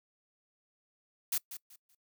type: noise with echo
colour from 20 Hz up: blue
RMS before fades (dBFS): -31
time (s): 1.32-1.38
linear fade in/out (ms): 5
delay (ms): 190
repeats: 3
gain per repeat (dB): -12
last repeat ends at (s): 1.95
effects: noise-tail reverb RT60 0.1 s tail -22 dB re dry